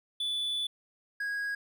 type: tone pair in turn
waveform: triangle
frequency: 3469 / 1648.5 Hz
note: A7 / G#6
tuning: -25 / -13 cents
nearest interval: octave + minor second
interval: 1288 cents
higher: first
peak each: -28 / -29 dBFS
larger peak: first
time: 0.2-0.67 / 1.2-1.55 s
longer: first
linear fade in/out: 5 ms
effects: none